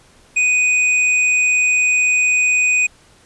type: tone with tanh clipping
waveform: sine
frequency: 2489 Hz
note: D#7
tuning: in tune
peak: -14 dBFS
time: 0.36-2.87 s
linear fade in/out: 10 ms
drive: 14 dB
effects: pink hiss -50 dBFS RMS until 3.25 s + resampled to 24000 Hz